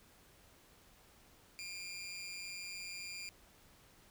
20% pulse tone with amplitude modulation, 2393 Hz, D7, 32 cents sharp, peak -36 dBFS, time 1.59-3.29 s, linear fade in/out 0 ms, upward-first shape sine, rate 186 Hz, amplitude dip 60%, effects pink hiss -64 dBFS RMS until 4.1 s

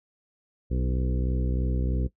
harmonic tone with a mistuned harmonic, 63.1 Hz, B1, 38 cents sharp, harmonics 1 / 2 / 3 / 4 / 5 / 6 / 7 / 8, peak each -25 / -31 / -35 / -37 / -39 / -41 / -42 / -43 dBFS, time 0.7-2.08 s, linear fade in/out 20 ms, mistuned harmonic 6, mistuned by +16 cents, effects noise-tail reverb RT60 0.1 s tail -17 dB re dry

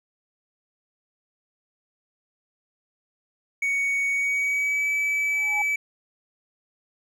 triangle tone with pitch glide, 2234 to 2298 Hz, C#7 to D7, +13 to -38 cents, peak -20 dBFS, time 3.62-5.76 s, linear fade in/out 5 ms, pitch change +49 cents, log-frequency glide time 4.11-4.89 s
sine tone with exponential growth, 834 Hz, G#5, 7 cents sharp, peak -24 dBFS, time 5.27-5.62 s, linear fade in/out 5 ms, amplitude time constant 74 ms
effects none

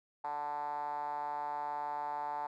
5% pulse tone with band-pass filter, 146.83 Hz, D3, in tune, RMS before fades -38 dBFS, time 0.24-2.47 s, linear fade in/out 5 ms, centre 840 Hz, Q 8.9, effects none

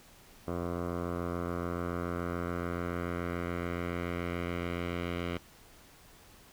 10% pulse tone with low-pass filter sweep, 87 Hz, F2, 6 cents flat, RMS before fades -35 dBFS, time 0.47-5.38 s, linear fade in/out 10 ms, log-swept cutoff 970 to 2800 Hz, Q 1.8, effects pink hiss -57 dBFS RMS until 6.52 s

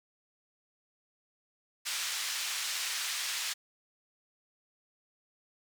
white band-pass noise, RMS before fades -35 dBFS, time 1.85-3.54 s, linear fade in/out 20 ms, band 1500 to 6400 Hz, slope 12 dB/octave, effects none

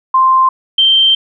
sine tone pair in turn, 1046.5 / 3136 Hz, C6 / G7, 0 / 0 cents, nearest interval octave + perfect fifth, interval 1900 cents, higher second, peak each -6 dBFS, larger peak neither, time 0.14-0.49 / 0.78-1.15 s, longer second, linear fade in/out 5 ms, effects none

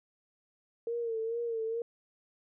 sine tone with vibrato, 458.4 Hz, A#4, 29 cents flat, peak -31 dBFS, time 0.87-1.82 s, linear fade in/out 2 ms, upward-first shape sine, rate 2.3 Hz, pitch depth 55 cents each way, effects none

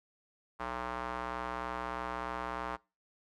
square tone with band-pass filter, 61.6 Hz, B1, 4 cents flat, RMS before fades -38 dBFS, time 0.59-2.77 s, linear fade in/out 20 ms, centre 1100 Hz, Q 1.9, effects noise-tail reverb RT60 0.3 s tail -24 dB re dry + MP3 96 kbps

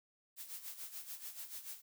blue noise with tremolo, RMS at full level -45 dBFS, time 0.36-1.82 s, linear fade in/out 50 ms, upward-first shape sine, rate 6.9 Hz, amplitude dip 70%, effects none

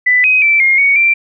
sine tone with pitch steps, 1992 / 2520 / 2330 / 2134 / 2234 / 2355 Hz, B6 / D#7 / D7 / C7 / C#7 / D7, +14 / +21 / -14 / +34 / +13 / +4 cents, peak -7 dBFS, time 0.06-1.14 s, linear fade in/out 10 ms, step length 180 ms, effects none

